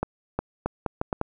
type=accelerating click train; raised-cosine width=1 ms; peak=-11 dBFS; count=7; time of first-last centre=0.03-1.214 s; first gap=360 ms; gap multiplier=0.75; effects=none